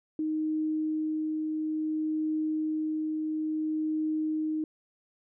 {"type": "tone with tremolo", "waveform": "sine", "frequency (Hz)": 311.1, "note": "D#4", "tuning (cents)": 0, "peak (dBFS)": -26, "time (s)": [0.19, 4.64], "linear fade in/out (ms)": 2, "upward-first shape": "triangle", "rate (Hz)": 0.58, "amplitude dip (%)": 25, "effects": []}